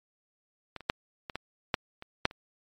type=clicks; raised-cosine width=0.3 ms; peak=-22 / -29 / -8 / -21 / -17 / -8 / -26 / -7 / -29 dBFS; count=9; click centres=0.763 / 0.807 / 0.899 / 1.298 / 1.356 / 1.742 / 2.024 / 2.254 / 2.311 s; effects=MP3 64 kbps